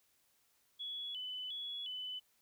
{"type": "tone with vibrato", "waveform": "sine", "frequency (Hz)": 3186, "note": "G7", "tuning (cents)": 27, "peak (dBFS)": -40, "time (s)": [0.79, 2.2], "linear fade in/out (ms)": 20, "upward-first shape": "square", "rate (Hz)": 1.4, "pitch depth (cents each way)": 100, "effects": ["white hiss -74 dBFS RMS until 2.41 s"]}